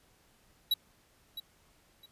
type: tone with echo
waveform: square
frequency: 3902 Hz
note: B7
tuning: 22 cents flat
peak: -25 dBFS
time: 0.71-0.74 s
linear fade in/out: 5 ms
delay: 660 ms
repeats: 2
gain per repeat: -13 dB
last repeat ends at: 2.06 s
effects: pink hiss -66 dBFS RMS until 2.11 s + resampled to 32000 Hz